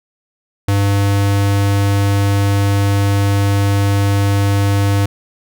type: tone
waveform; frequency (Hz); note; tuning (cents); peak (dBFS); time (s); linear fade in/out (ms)
square; 100; G2; +35; -12; 0.68-5.06; 5
effects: none